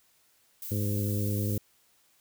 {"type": "noise", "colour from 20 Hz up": "violet", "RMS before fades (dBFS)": -39, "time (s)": [0.62, 1.58], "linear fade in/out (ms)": 2}
{"type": "harmonic tone", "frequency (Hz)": 102.8, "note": "G#2", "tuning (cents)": -17, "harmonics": [1, 2, 3, 4, 5], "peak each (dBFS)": [-28, -34, -38, -40, -42], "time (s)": [0.71, 1.58], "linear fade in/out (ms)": 5}
{"effects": ["white hiss -66 dBFS RMS until 2.2 s"]}